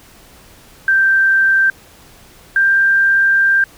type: tone pair in turn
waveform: sine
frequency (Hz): 1568 / 1584.4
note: G6 / G6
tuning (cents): 0 / +18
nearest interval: unison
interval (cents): 18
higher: second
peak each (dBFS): -9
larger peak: neither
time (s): 0.88-1.7 / 2.56-3.64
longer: second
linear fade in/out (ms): 2
effects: pink hiss -44 dBFS RMS until 3.77 s